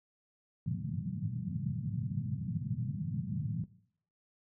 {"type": "band-pass noise", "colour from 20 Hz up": "pink", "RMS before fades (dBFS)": -36, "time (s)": [0.66, 3.64], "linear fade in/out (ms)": 2, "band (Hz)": [100, 200], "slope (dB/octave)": 48, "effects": ["noise-tail reverb RT60 0.6 s tail -17 dB re dry"]}